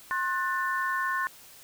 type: chord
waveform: sine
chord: F# diminished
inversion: second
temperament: just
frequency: 1065.6 / 1480 / 1776 Hz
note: C6 / F#6 / A6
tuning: +31 / 0 / +16 cents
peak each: -29 / -32 / -31 dBFS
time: 0.11-1.27 s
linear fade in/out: 0 ms
effects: white hiss -51 dBFS RMS until 1.63 s